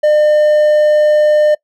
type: tone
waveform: triangle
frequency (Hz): 603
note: D5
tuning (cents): +46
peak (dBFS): -5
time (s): 0.03-1.55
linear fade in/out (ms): 10
effects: noise-tail reverb RT60 0.1 s tail -23 dB re dry